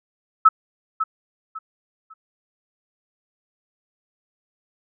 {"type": "tone with echo", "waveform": "sine", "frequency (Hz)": 1300, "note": "E6", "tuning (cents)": -24, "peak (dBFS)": -7, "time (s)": [0.45, 0.49], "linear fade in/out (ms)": 10, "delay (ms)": 550, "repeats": 3, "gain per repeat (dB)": -11, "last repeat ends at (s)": 2.14, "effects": []}